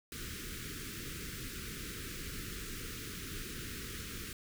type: band-stop noise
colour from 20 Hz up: pink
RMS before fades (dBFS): -43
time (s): 0.12-4.33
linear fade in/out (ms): 2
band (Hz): 450 to 1300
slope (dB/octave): 48
effects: none